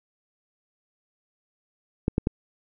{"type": "clicks", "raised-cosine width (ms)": 3, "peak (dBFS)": -9, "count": 3, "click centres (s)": [2.081, 2.181, 2.271], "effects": []}